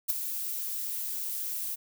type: noise with ADSR envelope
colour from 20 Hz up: violet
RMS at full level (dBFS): -24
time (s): 0.08-1.76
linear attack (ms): 21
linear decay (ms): 15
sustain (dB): -10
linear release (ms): 20
effects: none